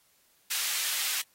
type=high-pass noise; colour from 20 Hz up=pink; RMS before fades=-31 dBFS; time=0.5-1.22 s; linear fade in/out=10 ms; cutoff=2300 Hz; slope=12 dB/octave; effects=white hiss -66 dBFS RMS until 1.34 s + AAC 48 kbps